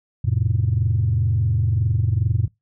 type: chord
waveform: sine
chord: F major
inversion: none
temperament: equal with one note detuned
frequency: 87.31 / 110 / 132.26 Hz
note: F2 / A2 / C3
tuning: 0 / 0 / +19 cents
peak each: -21 / -18 / -23 dBFS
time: 0.24-2.48 s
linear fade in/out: 10 ms
effects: noise-tail reverb RT60 0.2 s tail -26 dB re dry + tanh soft clip ceiling -10 dBFS